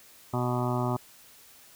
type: harmonic tone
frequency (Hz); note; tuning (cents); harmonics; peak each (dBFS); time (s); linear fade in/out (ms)
123.47; B2; 0; 1 / 2 / 3 / 5 / 6 / 7 / 8 / 9 / 10; -29 / -32 / -34 / -36 / -37 / -37 / -38 / -39 / -39; 0.33-0.97; 10
effects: white hiss -54 dBFS RMS until 1.75 s